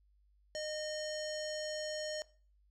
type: tone with low-pass filter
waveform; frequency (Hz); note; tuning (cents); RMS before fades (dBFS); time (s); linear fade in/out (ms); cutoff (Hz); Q
square; 613; D#5; -26; -40; 0.55-2.22; 0; 6100; 4.3
effects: noise-tail reverb RT60 0.4 s tail -19 dB re dry + added 50 Hz sine -66 dBFS peak until 2.7 s